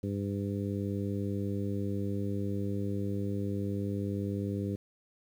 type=harmonic tone; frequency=100.2 Hz; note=G2; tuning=38 cents sharp; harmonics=1 / 2 / 3 / 4 / 5; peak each=-34 / -35 / -38 / -40 / -43 dBFS; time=0.03-4.76 s; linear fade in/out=5 ms; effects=10-bit